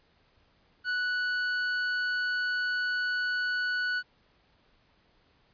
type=tone; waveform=45% pulse; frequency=1480 Hz; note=F#6; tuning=in tune; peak=-27 dBFS; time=0.84-4.03 s; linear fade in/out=50 ms; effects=pink hiss -66 dBFS RMS until 5.53 s + resampled to 11025 Hz